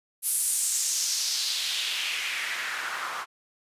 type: noise with band-pass filter sweep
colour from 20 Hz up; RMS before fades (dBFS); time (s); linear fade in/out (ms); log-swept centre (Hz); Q
white; -29; 0.22-3.26; 50; 11000 to 1100; 2.4
effects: resampled to 32000 Hz